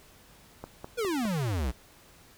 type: click train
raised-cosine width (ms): 1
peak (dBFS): -24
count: 4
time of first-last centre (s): 0.64-1.253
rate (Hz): 4.89
type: exponential sweep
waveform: square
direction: down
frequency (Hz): 504 to 56.5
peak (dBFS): -28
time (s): 0.97-1.72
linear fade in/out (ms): 20
effects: pink hiss -56 dBFS RMS until 2.37 s